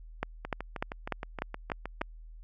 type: two click trains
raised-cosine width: 0.5 ms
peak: -21 / -15 dBFS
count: 11 / 7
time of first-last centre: 0.45-2.013 / 0.23-2.016 s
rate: 6.4 / 3.36 Hz
effects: added 40 Hz sine -45 dBFS peak until 2.43 s